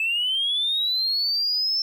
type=linear sweep; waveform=triangle; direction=up; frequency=2600 to 5350 Hz; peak=-18 dBFS; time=0-1.82 s; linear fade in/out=2 ms; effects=tanh soft clip ceiling -18 dBFS